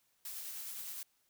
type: noise with tremolo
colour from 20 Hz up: blue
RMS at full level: -43 dBFS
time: 0.25-1.03 s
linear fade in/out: 2 ms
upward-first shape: sine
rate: 9.7 Hz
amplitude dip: 25%
effects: white hiss -75 dBFS RMS until 1.29 s